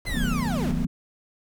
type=noise; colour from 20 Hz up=brown; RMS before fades=-30 dBFS; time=0.05-0.85 s; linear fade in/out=2 ms
type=linear sweep; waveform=30% pulse; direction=down; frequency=2093 to 137.7 Hz; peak=-28 dBFS; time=0.06-0.72 s; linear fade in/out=10 ms
type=chord; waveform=sine; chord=B dominant seventh; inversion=first; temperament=equal with one note detuned; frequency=156.92 / 185 / 220 / 246.9 Hz; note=D#3 / F#3 / A3 / B3; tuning=+15 / 0 / 0 / 0 cents; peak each=-29 / -30 / -31 / -29 dBFS; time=0.14-0.87 s; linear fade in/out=5 ms
effects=none